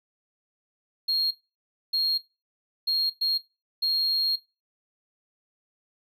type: tone bursts at uneven times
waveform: triangle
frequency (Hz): 4253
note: C8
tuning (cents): +27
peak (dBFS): -20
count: 5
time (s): 1.08-1.31 / 1.93-2.18 / 2.87-3.1 / 3.21-3.38 / 3.82-4.36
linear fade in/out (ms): 10
effects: noise-tail reverb RT60 0.3 s tail -25 dB re dry + tanh soft clip ceiling -16 dBFS